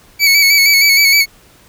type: tone with vibrato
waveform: 25% pulse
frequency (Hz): 2248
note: C#7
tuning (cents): +24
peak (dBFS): -3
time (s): 0.19-1.26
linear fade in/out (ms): 50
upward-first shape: square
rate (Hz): 6.4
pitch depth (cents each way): 36
effects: pink hiss -46 dBFS RMS until 1.68 s